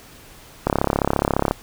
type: click train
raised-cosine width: 1 ms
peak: -3 dBFS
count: 30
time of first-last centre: 0.67-1.511 s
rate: 34.5 Hz
effects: pink hiss -45 dBFS RMS until 1.62 s